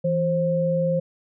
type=tone pair together; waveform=sine; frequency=165.6 / 529.7 Hz; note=E3 / C5; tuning=+8 / +21 cents; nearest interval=octave + minor sixth; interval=2013 cents; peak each=-23 / -21 dBFS; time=0.04-1 s; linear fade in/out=10 ms; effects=none